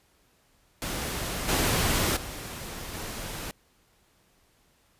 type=noise with level steps; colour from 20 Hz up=pink; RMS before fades=-32 / -25 / -38 / -36 dBFS; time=0.82-3.51 s; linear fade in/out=0 ms; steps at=1.48 / 2.16 / 2.93 s; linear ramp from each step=10 ms; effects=pink hiss -65 dBFS RMS until 4.99 s + resampled to 32000 Hz